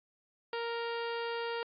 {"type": "harmonic tone", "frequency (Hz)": 466.2, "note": "A#4", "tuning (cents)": 0, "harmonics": [1, 2, 3, 4, 5, 6, 7, 8, 9, 10], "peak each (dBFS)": [-36, -40, -43, -46, -51, -47, -51, -54, -56, -52], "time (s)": [0.53, 1.63], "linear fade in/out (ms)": 2, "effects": ["AAC 64 kbps"]}